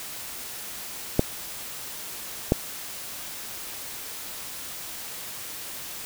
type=clicks; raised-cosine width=2 ms; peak=-4 dBFS; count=2; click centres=1.194 / 2.521 s; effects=white hiss -37 dBFS RMS until 6.05 s